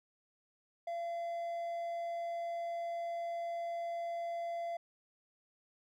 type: tone with hard clipping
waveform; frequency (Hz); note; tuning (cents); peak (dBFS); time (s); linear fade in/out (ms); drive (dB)
triangle; 682; F5; -41; -37; 0.87-4.77; 5; 6
effects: none

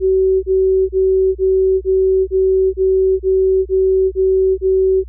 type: tone bursts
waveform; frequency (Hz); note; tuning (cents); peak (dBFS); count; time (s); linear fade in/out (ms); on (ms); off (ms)
sine; 379.1; F#4; +42; -10; 11; 0-5.04; 50; 430; 31
effects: added 60 Hz sine -30 dBFS peak until 5.08 s

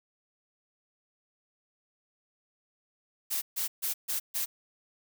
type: noise bursts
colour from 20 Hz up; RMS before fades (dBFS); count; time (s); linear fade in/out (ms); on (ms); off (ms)
blue; -31; 5; 3.3-4.46; 20; 120; 140
effects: none

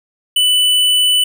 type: tone with hard clipping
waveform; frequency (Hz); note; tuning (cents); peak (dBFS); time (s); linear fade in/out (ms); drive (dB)
sine; 2984; F#7; +14; -11; 0.36-1.24; 5; 14
effects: none

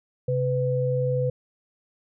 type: tone pair together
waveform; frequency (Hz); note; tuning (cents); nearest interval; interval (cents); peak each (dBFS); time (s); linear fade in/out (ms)
sine; 132.6 / 500.6; C3 / B4; +23 / +23; octave + major seventh; 2300; -24; 0.28-1.3; 5
effects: none

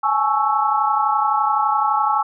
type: chord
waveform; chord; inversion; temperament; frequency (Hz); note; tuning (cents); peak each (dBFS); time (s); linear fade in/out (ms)
sine; A major seventh; third; equal with one note detuned; 830.6 / 862.4 / 1108.7 / 1318.5; G#5 / A5 / C#6 / E6; 0 / -35 / 0 / 0; -21; 0.03-2.23; 10
effects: none

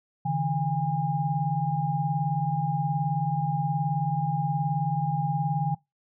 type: tone cluster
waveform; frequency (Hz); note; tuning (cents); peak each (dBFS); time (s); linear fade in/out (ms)
sine; 140.9 / 159.7 / 812; C#3 / D#3 / G#5; +29 / +45 / -39; -28; 0.25-5.75; 10
effects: noise-tail reverb RT60 0.2 s tail -23 dB re dry

